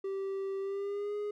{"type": "tone with pitch glide", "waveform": "triangle", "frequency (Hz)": [389.3, 414.8], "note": ["G4", "G#4"], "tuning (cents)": [-12, -2], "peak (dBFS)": -31, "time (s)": [0.04, 1.31], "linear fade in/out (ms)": 5, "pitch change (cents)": 110, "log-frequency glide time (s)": [0.6, 1.15], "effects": []}